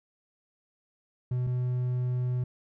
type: tone pair in turn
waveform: triangle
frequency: 124.9 / 124.9 Hz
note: B2 / B2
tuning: +20 / +20 cents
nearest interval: unison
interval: 0 cents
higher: neither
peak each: -24 dBFS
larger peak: neither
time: 1.31-1.47 / 1.47-2.44 s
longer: second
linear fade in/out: 5 ms
effects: none